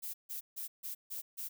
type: noise bursts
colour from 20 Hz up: violet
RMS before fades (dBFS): -41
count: 6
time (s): 0.02-1.49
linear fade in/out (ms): 20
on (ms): 120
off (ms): 150
effects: none